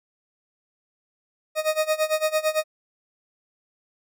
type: tone with tremolo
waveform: 40% pulse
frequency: 622.3 Hz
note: D#5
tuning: in tune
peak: -17 dBFS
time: 1.55-2.64 s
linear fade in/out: 50 ms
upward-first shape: sine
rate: 8.9 Hz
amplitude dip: 90%
effects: none